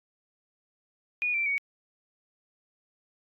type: tone with pitch steps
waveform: sine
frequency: 2456 / 2346 / 2242 Hz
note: D#7 / D7 / C#7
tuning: -23 / -2 / +19 cents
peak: -25 dBFS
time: 1.22-1.58 s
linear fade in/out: 0 ms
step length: 120 ms
effects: AAC 48 kbps